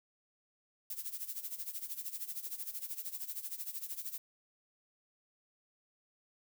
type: noise with tremolo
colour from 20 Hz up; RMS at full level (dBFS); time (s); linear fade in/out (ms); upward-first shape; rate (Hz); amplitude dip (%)
violet; -39; 0.9-4.18; 2; sine; 13; 80
effects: none